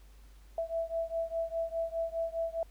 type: beating tone pair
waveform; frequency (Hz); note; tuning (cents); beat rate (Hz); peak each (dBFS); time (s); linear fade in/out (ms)
sine; 659.3 / 664.2; E5 / E5; 0 / +13; 4.9; -34 / -35; 0.58-2.63; 2
effects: added 50 Hz sine -52 dBFS peak until 2.7 s + pink hiss -65 dBFS RMS until 2.7 s